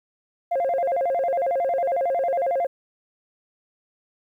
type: tone with vibrato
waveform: sine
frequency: 611 Hz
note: D#5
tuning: 32 cents flat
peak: -18 dBFS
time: 0.51-2.67 s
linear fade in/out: 10 ms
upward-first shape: square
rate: 11 Hz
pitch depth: 220 cents each way
effects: tanh soft clip ceiling -18 dBFS + 10-bit